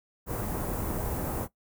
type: band-stop noise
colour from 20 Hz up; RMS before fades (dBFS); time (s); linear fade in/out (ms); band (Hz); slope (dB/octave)
pink; -32; 0.26-1.48; 50; 960 to 14000; 12
effects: noise-tail reverb RT60 0.1 s tail -17 dB re dry